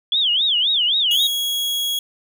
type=tone with vibrato; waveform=sine; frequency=3292 Hz; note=G#7; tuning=16 cents flat; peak=-15 dBFS; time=0.12-1.27 s; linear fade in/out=2 ms; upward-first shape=sine; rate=3.8 Hz; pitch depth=250 cents each way
type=tone; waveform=40% pulse; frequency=3322 Hz; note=G#7; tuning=in tune; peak=-19 dBFS; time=1.11-1.99 s; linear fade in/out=2 ms
effects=none